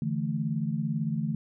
sine chord, D suspended second, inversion none, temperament equal, 146.83 / 164.81 / 220 Hz, D3 / E3 / A3, 0 / 0 / 0 cents, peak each -31 dBFS, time 0.02-1.35 s, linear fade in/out 2 ms, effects none

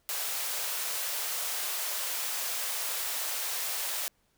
white high-pass noise, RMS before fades -33 dBFS, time 0.09-4.08 s, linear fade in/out 0 ms, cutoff 480 Hz, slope 24 dB/octave, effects pink hiss -71 dBFS RMS until 4.37 s

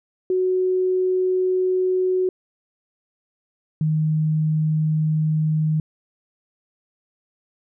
sine tone pair in turn, 370 / 155.57 Hz, F#4 / D#3, 0 / 0 cents, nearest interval octave + minor third, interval 1500 cents, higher first, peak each -17 dBFS, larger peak neither, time 0.3-2.29 / 3.81-5.8 s, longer neither, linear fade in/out 2 ms, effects none

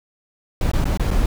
brown noise with dropouts, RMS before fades -18 dBFS, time 0.61-1.26 s, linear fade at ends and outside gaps 2 ms, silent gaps 0.716-0.734 / 0.843-0.854 / 0.974-0.996 / 1.106-1.111 s, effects none

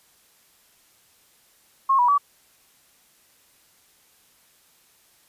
sine tone with pitch steps, 1080 / 974 / 1144 Hz, C#6 / B5 / D6, -45 / -24 / -46 cents, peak -15 dBFS, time 1.89-2.181 s, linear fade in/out 10 ms, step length 97 ms, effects white hiss -59 dBFS RMS until 5.28 s + resampled to 32000 Hz

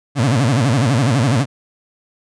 30% pulse tone with vibrato, 126.6 Hz, B2, 43 cents sharp, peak -10 dBFS, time 0.15-1.46 s, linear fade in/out 50 ms, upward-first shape sine, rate 12 Hz, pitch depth 250 cents each way, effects resampled to 22050 Hz

